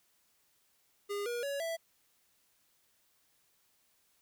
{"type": "tone with pitch steps", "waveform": "square", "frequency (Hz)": [406.9, 478.3, 562.3, 661], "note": ["G#4", "A#4", "C#5", "E5"], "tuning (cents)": [-35, 44, 25, 5], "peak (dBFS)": -35, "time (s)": [1.09, 1.77], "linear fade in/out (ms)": 20, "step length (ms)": 170, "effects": ["white hiss -72 dBFS RMS until 4.21 s"]}